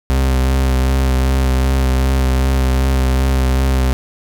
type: tone with vibrato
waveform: 40% pulse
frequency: 65.41 Hz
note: C2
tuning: in tune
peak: -11 dBFS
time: 0.1-3.93 s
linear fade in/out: 0 ms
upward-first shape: sine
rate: 2.6 Hz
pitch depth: 23 cents each way
effects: none